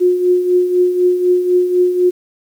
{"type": "tone with tremolo", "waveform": "sine", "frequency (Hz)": 360, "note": "F#4", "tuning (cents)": -47, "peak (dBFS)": -7, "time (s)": [0, 2.11], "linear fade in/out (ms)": 20, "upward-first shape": "triangle", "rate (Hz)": 4, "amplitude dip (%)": 65, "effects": ["7-bit"]}